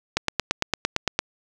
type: click train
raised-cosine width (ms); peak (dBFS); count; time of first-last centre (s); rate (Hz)
0.2; -3; 10; 0.17-1.19; 8.82
effects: none